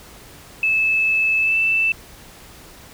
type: tone with pitch glide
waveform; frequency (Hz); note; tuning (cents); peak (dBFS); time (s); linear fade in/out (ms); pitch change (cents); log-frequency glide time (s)
sine; 2613 to 2651; E7 to E7; -16 to +9; -15; 0.63-1.92; 2; +25; 1.4-1.57
effects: pink hiss -43 dBFS RMS until 2.93 s